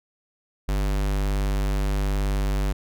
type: tone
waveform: square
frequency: 49.44 Hz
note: G1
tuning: 15 cents sharp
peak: -22 dBFS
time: 0.68-2.73 s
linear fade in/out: 10 ms
effects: none